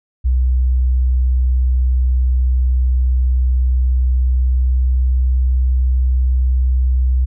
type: tone with pitch glide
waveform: sine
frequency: 63.1 to 63.47 Hz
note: B1 to B1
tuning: +38 to +48 cents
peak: -11 dBFS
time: 0.24-7.26 s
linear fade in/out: 20 ms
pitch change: +10 cents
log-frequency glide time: 4.2-4.99 s
effects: none